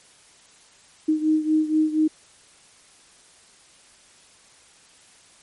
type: beating tone pair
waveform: sine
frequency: 310 / 314.2 Hz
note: D#4 / D#4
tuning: -6 / +17 cents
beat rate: 4.2 Hz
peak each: -19 / -23 dBFS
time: 1.08-2.08 s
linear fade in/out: 10 ms
effects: white hiss -53 dBFS RMS until 5.42 s + MP3 48 kbps